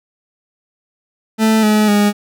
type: tone with pitch steps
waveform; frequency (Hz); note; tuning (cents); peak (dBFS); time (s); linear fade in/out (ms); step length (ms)
40% pulse; 220 / 213 / 206.2; A3 / G#3 / G#3; 0 / +44 / -12; -9; 1.38-2.13; 50; 250
effects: none